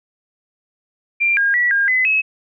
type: tone with pitch steps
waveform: sine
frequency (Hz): 2377 / 1620 / 1943 / 1615 / 2023 / 2574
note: D7 / G#6 / B6 / G#6 / B6 / E7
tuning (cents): +20 / -43 / -29 / -49 / +41 / -42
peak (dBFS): -13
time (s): 1.2-2.22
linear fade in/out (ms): 20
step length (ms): 170
effects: none